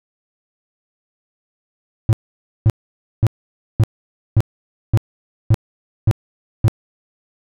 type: tone bursts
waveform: triangle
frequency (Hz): 110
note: A2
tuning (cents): 0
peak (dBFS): -6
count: 9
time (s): 2.09-6.681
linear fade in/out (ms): 0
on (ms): 39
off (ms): 530
effects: none